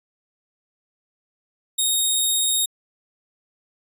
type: tone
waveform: 10% pulse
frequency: 3729 Hz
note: A#7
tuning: in tune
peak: -10 dBFS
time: 1.78-2.66 s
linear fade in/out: 10 ms
effects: resampled to 32000 Hz